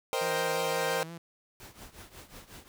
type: chord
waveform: sawtooth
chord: C minor seventh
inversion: third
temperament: equal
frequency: 466.2 / 523.3 / 622.3 / 784 Hz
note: Bb4 / C5 / Eb5 / G5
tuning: 0 / 0 / 0 / 0 cents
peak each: -29 / -28 / -33 / -31 dBFS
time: 0.13-1.03 s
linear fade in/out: 0 ms
type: tone with vibrato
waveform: sawtooth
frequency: 165.3 Hz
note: E3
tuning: 5 cents sharp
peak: -37 dBFS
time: 0.21-1.18 s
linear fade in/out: 5 ms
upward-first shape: sine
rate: 5.7 Hz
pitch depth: 47 cents each way
type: noise with tremolo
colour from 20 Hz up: pink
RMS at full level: -46 dBFS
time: 1.6-2.68 s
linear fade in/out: 0 ms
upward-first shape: triangle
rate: 5.5 Hz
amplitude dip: 85%
effects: none